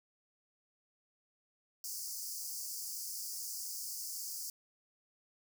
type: high-pass noise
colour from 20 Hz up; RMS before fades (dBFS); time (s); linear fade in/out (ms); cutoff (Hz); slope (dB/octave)
pink; -42; 1.84-4.5; 2; 4700; 96
effects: none